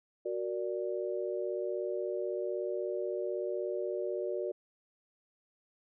sine chord, Gb augmented, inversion none, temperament equal, 370 / 466.2 / 587.3 Hz, Gb4 / Bb4 / D5, 0 / 0 / 0 cents, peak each -35 / -38 / -37 dBFS, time 0.25-4.52 s, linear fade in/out 10 ms, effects none

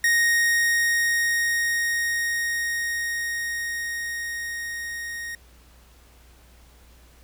45% pulse tone with level ramp, 1864.7 Hz, A#6, in tune, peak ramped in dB -17 to -31 dBFS, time 0.04-5.35 s, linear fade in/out 2 ms, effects added 60 Hz sine -51 dBFS peak until 7.23 s + pink hiss -56 dBFS RMS until 7.23 s

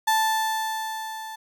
35% pulse tone with level ramp, 880 Hz, A5, in tune, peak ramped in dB -16 to -33 dBFS, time 0.07-1.36 s, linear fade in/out 10 ms, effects none

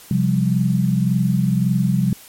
sine chord, C suspended fourth, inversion none, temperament just, 130.81 / 174.42 / 196.22 Hz, C3 / F3 / G3, 0 / -2 / +2 cents, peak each -19 dBFS, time 0.11-2.13 s, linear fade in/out 2 ms, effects white hiss -43 dBFS RMS until 2.28 s + MP3 64 kbps

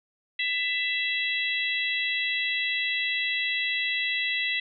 harmonic tone with a mistuned harmonic, 665 Hz, E5, 15 cents sharp, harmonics 3 / 4 / 5 / 6, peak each -28 / -30 / -32 / -34 dBFS, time 0.39-4.6 s, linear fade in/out 5 ms, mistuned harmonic 6, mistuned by -36 cents, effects none

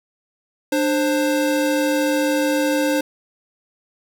square tone pair together, 297.7 / 528 Hz, D4 / C5, +24 / +16 cents, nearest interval minor seventh, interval 992 cents, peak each -20 / -21 dBFS, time 0.72-3.01 s, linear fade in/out 5 ms, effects none

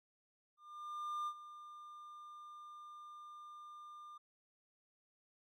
triangle tone with ADSR envelope, 1200 Hz, D6, 37 cents sharp, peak -35 dBFS, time 0.57-4.18 s, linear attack 700 ms, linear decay 64 ms, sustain -14 dB, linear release 8 ms, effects none

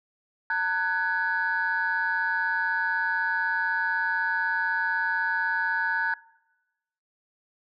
sine tone cluster, 908 / 1490 / 1674 Hz, A#5 / F#6 / G#6, -46 / +12 / +13 cents, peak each -29 / -26 / -27 dBFS, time 0.5-6.14 s, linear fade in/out 2 ms, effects noise-tail reverb RT60 1.0 s tail -22 dB re dry + tanh soft clip ceiling -16 dBFS

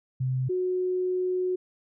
sine tone pair in turn, 129.3 / 366.4 Hz, C3 / F#4, -20 / -17 cents, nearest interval octave + tritone, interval 1803 cents, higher second, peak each -24 dBFS, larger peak neither, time 0.2-0.49 / 0.49-1.56 s, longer second, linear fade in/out 10 ms, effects none

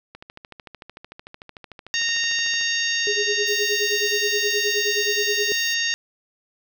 click train, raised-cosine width 0.3 ms, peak -23 dBFS, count 34, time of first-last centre 0.15-2.613 s, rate 13.4 Hz
harmonic tone, 925 Hz, A#5, 14 cents flat, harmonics 2 / 3 / 4 / 5 / 6 / 7, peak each -25 / -27 / -28 / -29 / -30 / -30 dBFS, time 1.94-5.94 s, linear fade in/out 0 ms
sine tone with tremolo, 414.7 Hz, G#4, 3 cents flat, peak -21 dBFS, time 3.07-5.52 s, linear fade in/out 0 ms, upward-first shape sine, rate 9.5 Hz, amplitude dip 95%
violet noise, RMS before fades -38 dBFS, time 3.46-5.75 s, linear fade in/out 20 ms
effects none

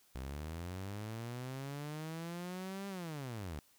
sawtooth linear two-way sweep, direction up then down, 62.2 to 199.6 to 68.8 Hz, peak -37 dBFS, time 0.15-3.59 s, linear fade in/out 0 ms, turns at 2.88 s, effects white hiss -68 dBFS RMS until 3.78 s

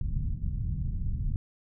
pink low-pass noise, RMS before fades -30 dBFS, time 0.01-1.36 s, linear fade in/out 2 ms, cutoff 150 Hz, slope 24 dB/octave, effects none

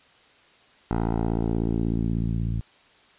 10% pulse tone with low-pass filter sweep, 56.5 Hz, A1, 47 cents sharp, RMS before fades -25 dBFS, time 0.91-2.61 s, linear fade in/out 0 ms, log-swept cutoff 1100 to 120 Hz, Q 1.2, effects white hiss -56 dBFS RMS until 3.18 s + resampled to 8000 Hz

